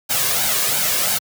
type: noise with flanger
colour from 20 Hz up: white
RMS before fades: -19 dBFS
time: 0.09-1.19 s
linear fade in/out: 20 ms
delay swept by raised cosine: 1.3 to 1.82 ms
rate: 2.9 Hz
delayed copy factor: +0.6
effects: high-pass 100 Hz 12 dB/octave